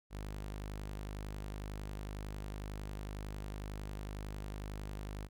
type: tone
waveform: sawtooth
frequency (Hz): 51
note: G#1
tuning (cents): -31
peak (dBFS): -37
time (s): 0.1-5.29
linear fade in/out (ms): 50
effects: none